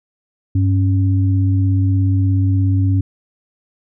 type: tone pair together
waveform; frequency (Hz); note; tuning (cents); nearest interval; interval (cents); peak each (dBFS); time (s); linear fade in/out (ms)
sine; 97.97 / 277.1; G2 / C#4; -1 / -1; octave + tritone; 1800; -12 / -21; 0.55-3.01; 5
effects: none

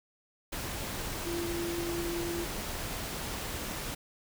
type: tone in noise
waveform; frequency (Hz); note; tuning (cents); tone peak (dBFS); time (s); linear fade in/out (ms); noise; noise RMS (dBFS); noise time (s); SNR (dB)
sine; 342.1; F4; -36; -33; 1.26-2.45; 10; pink; -37; 0.52-3.95; +1
effects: none

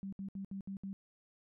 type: tone bursts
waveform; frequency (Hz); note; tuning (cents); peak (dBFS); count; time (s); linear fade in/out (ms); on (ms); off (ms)
sine; 195; G3; -9; -39; 6; 0.03-0.93; 0; 95; 66
effects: none

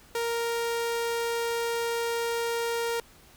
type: tone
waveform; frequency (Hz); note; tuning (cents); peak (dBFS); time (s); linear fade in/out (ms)
sawtooth; 466.2; A#4; 0; -23; 0.15-3; 2
effects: pink hiss -55 dBFS RMS until 3.36 s

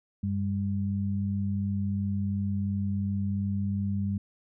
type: tone pair together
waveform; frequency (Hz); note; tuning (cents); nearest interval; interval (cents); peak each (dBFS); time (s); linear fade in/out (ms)
sine; 96.58 / 199.4; G2 / G3; -25 / +30; octave + minor second; 1255; -29 / -29; 0.23-4.18; 5
effects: none

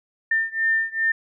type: beating tone pair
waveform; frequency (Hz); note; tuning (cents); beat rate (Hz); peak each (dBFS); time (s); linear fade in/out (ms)
sine; 1800 / 1802.5; A6 / A6; +39 / +41; 2.5; -22 / -23; 0.31-1.12; 5
effects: none

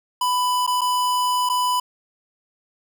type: tone with dropouts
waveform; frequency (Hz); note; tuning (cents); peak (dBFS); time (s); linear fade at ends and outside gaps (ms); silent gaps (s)
square; 995; B5; +13; -19; 0.21-1.8; 5; 0.666-0.675 / 0.81-0.815 / 1.491-1.497
effects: none

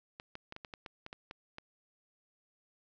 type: clicks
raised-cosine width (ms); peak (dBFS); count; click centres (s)
0.3; -28; 11; 0.199 / 0.354 / 0.524 / 0.564 / 0.648 / 0.738 / 0.862 / 1.064 / 1.129 / 1.311 / 1.584
effects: resampled to 16000 Hz + 11-bit

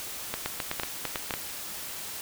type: clicks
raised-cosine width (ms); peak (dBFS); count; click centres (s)
0.3; -13; 10; 0.34 / 0.46 / 0.602 / 0.714 / 0.798 / 0.834 / 1.053 / 1.158 / 1.308 / 1.339
effects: white hiss -38 dBFS RMS until 2.21 s

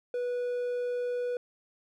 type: tone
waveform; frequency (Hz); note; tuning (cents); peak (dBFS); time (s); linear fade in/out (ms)
triangle; 490; B4; -14; -27; 0.14-1.37; 2
effects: none

